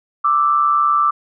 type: tone pair together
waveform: sine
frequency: 1176 / 1316.1 Hz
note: D6 / E6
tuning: +2 / -3 cents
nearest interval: major second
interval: 195 cents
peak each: -13 / -18 dBFS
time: 0.24-1.11 s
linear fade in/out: 10 ms
effects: none